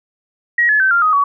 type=tone with pitch steps; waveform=sine; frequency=1900 / 1712.4 / 1543.3 / 1390.9 / 1253.5 / 1129.7 Hz; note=A#6 / A6 / G6 / F6 / D#6 / C#6; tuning=+33 / -47 / -27 / -7 / +12 / +32 cents; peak=-10 dBFS; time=0.58-1.24 s; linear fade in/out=5 ms; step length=110 ms; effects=none